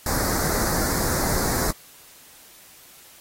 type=band-stop noise; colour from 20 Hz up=pink; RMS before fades=-24 dBFS; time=0.06-1.71 s; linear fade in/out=2 ms; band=2000 to 4300 Hz; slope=48 dB/octave; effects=white hiss -49 dBFS RMS until 3.2 s + AAC 48 kbps